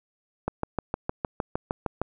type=click train; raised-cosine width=1 ms; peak=-12 dBFS; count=11; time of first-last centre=0.48-2.016 s; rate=6.51 Hz; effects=none